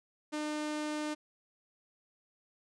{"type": "tone", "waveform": "sawtooth", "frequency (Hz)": 302.2, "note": "D4", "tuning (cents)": 50, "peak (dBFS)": -30, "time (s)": [0.32, 1.15], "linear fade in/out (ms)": 20, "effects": ["resampled to 22050 Hz"]}